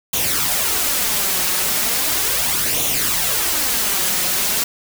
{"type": "noise with flanger", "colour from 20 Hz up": "white", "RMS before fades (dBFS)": -19, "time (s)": [0.13, 4.64], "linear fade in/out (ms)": 5, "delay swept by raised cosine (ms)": [0.3, 5.5], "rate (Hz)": 0.37, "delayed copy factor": 0.55, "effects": []}